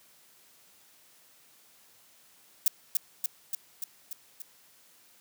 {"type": "noise with echo", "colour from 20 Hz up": "violet", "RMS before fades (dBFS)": -22, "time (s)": [2.66, 2.68], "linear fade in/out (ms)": 2, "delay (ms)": 290, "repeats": 6, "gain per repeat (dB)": -3, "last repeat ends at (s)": 4.42, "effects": ["white hiss -60 dBFS RMS until 5.2 s", "high-pass 100 Hz 12 dB/octave"]}